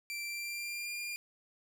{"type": "tone with pitch glide", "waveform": "sawtooth", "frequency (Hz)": [2349, 2404], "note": ["D7", "D7"], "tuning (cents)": [0, 40], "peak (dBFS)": -34, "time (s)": [0.1, 1.16], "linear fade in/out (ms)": 0, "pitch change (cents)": 40, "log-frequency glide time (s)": [0.24, 0.95], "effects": []}